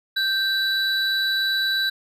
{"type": "tone pair together", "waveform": "triangle", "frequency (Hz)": [1565, 3944], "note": ["G6", "B7"], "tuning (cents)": [-3, -3], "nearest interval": "octave + major third", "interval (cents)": 1600, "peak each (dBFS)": -21, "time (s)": [0.16, 1.9], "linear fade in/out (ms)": 10, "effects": []}